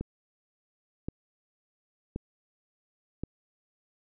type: click train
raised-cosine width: 3 ms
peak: -20 dBFS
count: 4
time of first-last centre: 0.01-3.236 s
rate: 0.93 Hz
effects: none